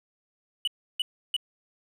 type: tone bursts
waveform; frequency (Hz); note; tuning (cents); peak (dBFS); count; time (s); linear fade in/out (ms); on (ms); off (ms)
triangle; 2960; F#7; 0; -22; 3; 0.65-1.365; 2; 25; 320
effects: none